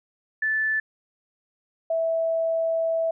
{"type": "tone pair in turn", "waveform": "sine", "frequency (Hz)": [1750, 655.5], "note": ["A6", "E5"], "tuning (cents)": [-10, -10], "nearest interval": "octave + perfect fourth", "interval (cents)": 1700, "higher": "first", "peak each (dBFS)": -21, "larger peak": "neither", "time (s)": [[0.42, 0.8], [1.9, 3.11]], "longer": "second", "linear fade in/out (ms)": 5, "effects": []}